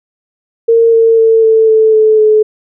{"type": "tone with pitch steps", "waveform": "sine", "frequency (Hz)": [458.9, 453.9, 448.9, 444, 439.2, 434.4, 429.7], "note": ["A#4", "A#4", "A4", "A4", "A4", "A4", "A4"], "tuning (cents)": [-27, -46, 35, 16, -3, -22, -41], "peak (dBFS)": -4, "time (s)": [0.68, 2.43], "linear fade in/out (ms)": 10, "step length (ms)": 250, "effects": []}